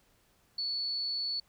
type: tone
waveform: sine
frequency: 4435 Hz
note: C#8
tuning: in tune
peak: -31 dBFS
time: 0.58-1.4 s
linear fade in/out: 5 ms
effects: pink hiss -68 dBFS RMS until 1.48 s